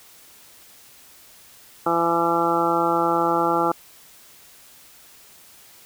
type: harmonic tone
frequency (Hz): 168.8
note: E3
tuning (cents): +41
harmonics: 1 / 2 / 3 / 4 / 5 / 6 / 7 / 8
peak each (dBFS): -33 / -24 / -26 / -28 / -23 / -33 / -25 / -26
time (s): 1.86-3.72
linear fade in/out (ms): 5
effects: white hiss -49 dBFS RMS until 5.85 s

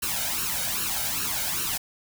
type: noise with flanger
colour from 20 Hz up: white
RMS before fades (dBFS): -28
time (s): 0.02-1.78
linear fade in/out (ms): 10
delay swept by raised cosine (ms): 0.71 to 1.36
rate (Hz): 2.5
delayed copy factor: +0.75
effects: none

